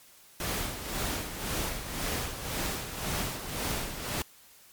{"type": "noise with tremolo", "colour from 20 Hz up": "pink", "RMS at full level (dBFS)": -31, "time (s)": [0.4, 4.22], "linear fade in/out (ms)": 2, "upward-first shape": "sine", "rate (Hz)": 1.9, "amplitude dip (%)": 60, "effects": ["white hiss -56 dBFS RMS until 4.72 s", "MP3 96 kbps"]}